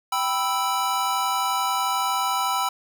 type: chord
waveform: square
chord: E minor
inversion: first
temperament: equal with one note detuned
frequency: 780.8 / 987.8 / 1318.5 Hz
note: G5 / B5 / E6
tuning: -7 / 0 / 0 cents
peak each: -28 / -26 / -27 dBFS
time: 0.12-2.69 s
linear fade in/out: 5 ms
effects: none